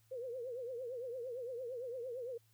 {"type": "tone with vibrato", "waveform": "sine", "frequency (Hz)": 493.9, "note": "B4", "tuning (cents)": 0, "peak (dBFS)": -40, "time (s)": [0.11, 2.38], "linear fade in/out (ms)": 10, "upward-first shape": "triangle", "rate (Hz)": 8.8, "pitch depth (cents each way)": 150, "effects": ["added 111 Hz sine -69 dBFS peak until 2.53 s", "white hiss -74 dBFS RMS until 2.53 s"]}